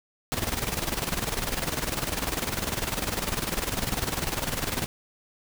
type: noise with tremolo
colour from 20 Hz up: pink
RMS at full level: -27 dBFS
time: 0.32-4.86 s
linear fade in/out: 0 ms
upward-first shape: square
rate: 20 Hz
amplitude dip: 65%
effects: none